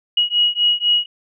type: beating tone pair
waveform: sine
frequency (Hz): 2900 / 2904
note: F#7 / F#7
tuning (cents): -35 / -33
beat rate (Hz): 4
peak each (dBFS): -17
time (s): 0.17-1.06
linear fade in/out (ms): 5
effects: none